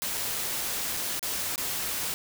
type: noise with dropouts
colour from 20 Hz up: white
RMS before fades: -31 dBFS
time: 0.02-2.14 s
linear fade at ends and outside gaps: 0 ms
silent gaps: 0.173-0.176 / 0.967-0.971 / 1.194-1.228 / 1.558-1.579 s
effects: none